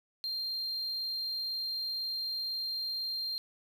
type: tone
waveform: triangle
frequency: 4186 Hz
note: C8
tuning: in tune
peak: -31 dBFS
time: 0.24-3.38 s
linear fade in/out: 0 ms
effects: tanh soft clip ceiling -27 dBFS + 10-bit